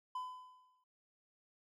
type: tone with exponential decay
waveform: triangle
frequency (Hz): 1009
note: B5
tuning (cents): +37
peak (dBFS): -35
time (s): 0.15-0.84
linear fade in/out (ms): 5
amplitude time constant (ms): 150
effects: none